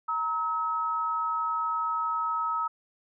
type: tone pair together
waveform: sine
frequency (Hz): 932.3 / 1284.6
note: A#5 / E6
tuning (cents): 0 / -45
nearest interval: tritone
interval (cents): 555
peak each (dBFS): -32 / -27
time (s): 0.08-2.68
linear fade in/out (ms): 10
effects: none